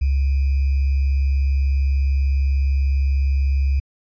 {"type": "tone with sample-and-hold", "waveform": "sine", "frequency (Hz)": 68.3, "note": "C#2", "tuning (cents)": -25, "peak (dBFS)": -15, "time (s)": [0.01, 3.8], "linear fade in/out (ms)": 10, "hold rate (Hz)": 2450, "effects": ["resampled to 11025 Hz"]}